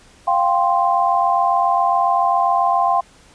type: chord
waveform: sine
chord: F suspended second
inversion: none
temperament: just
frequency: 698.5 / 785.8 / 1047.7 Hz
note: F5 / G5 / C6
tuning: 0 / +4 / +2 cents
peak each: -18 dBFS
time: 0.27-3.01 s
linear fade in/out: 10 ms
effects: pink hiss -49 dBFS RMS until 3.34 s + resampled to 22050 Hz